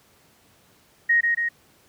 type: tone with echo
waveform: sine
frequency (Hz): 1873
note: A#6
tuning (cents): +8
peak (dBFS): -15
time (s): 1.09-1.21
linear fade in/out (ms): 10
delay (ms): 140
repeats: 2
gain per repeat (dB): -3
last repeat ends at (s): 1.49
effects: pink hiss -58 dBFS RMS until 1.88 s + high-pass 80 Hz 12 dB/octave